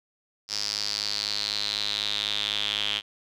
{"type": "tone with band-pass filter sweep", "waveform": "square", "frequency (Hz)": 52, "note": "G#1", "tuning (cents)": 3, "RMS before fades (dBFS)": -29, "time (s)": [0.48, 3.02], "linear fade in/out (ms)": 50, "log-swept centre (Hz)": [5100, 3200], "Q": 6.8, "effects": []}